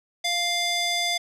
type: tone with band-pass filter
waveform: square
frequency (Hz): 698.5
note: F5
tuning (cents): 0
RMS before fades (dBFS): -25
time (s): 0.24-1.18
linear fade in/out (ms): 10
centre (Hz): 4100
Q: 1.2
effects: resampled to 32000 Hz